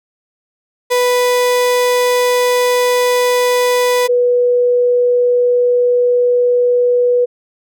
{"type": "tone pair in turn", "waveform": ["35% pulse", "sine"], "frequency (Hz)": [493.9, 489.6], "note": ["B4", "B4"], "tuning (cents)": [0, -15], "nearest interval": "unison", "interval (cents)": 15, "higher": "first", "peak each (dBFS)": -9, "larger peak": "neither", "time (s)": [[0.9, 4.08], [4.08, 7.26]], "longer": "neither", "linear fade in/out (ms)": 20, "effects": []}